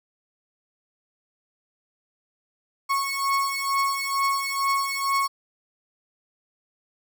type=beating tone pair; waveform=35% pulse; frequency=1100 / 1102.2 Hz; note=C#6 / C#6; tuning=-14 / -10 cents; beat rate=2.2 Hz; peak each=-24 dBFS; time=2.89-5.28 s; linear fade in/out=20 ms; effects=none